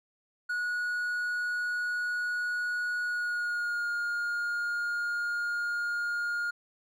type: tone with pitch glide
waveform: triangle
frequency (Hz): 1457 to 1420.4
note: F#6 to F6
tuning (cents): -27 to +29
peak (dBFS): -27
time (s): 0.49-6.51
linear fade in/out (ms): 10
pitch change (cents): -44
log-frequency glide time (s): 3.03-3.9
effects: none